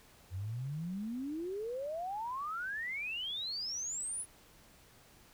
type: exponential sweep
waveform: sine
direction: up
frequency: 87.31 to 10620 Hz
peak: -36 dBFS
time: 0.3-4.26 s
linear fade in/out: 50 ms
effects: pink hiss -61 dBFS RMS until 5.33 s